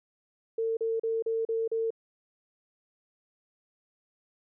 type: tone bursts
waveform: sine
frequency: 451.5 Hz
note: A4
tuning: 45 cents sharp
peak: -26 dBFS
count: 6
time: 0.58-1.905 s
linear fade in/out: 5 ms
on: 190 ms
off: 37 ms
effects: none